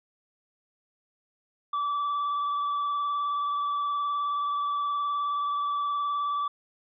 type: tone with vibrato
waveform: triangle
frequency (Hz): 1157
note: D6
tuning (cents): -26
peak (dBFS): -24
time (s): 1.73-6.48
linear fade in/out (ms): 5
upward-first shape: sine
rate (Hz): 19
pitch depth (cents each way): 19
effects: resampled to 11025 Hz